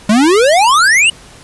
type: exponential sweep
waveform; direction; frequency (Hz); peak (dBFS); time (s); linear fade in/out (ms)
square; up; 201.1 to 2960; -7; 0.09-1.1; 5
effects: pink hiss -38 dBFS RMS until 1.43 s + resampled to 24000 Hz